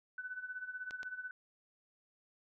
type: tone with tremolo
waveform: sine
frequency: 1500 Hz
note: F#6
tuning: 23 cents sharp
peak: -38 dBFS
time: 0.18-1.31 s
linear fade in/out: 2 ms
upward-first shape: sine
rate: 16 Hz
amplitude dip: 75%
type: clicks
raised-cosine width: 0.2 ms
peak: -30 dBFS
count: 2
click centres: 0.909 / 1.031 s
effects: none